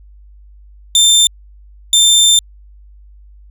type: tone bursts at uneven times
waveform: 25% pulse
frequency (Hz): 3581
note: A7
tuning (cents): +30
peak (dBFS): -3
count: 2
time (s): 0.95-1.27 / 1.93-2.39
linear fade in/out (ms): 2
effects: added 50 Hz sine -38 dBFS peak until 3.5 s